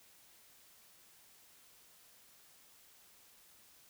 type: silence
effects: white hiss -63 dBFS RMS until 3.89 s